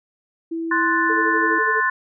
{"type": "tone", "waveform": "sine", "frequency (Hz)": 329.4, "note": "E4", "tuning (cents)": -1, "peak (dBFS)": -23, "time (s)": [0.51, 1.59], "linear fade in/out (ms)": 10}
{"type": "chord", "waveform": "sine", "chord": "F# diminished", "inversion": "second", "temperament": "equal", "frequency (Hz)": [1046.5, 1480, 1760], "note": ["C6", "F#6", "A6"], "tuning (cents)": [0, 0, 0], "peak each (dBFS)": [-21, -23, -20], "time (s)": [0.71, 1.9], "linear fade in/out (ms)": 5}
{"type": "tone with tremolo", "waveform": "sine", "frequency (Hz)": 438.9, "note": "A4", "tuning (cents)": -4, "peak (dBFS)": -22, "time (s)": [1.09, 1.81], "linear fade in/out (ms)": 10, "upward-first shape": "sine", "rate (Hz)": 12, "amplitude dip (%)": 75}
{"effects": []}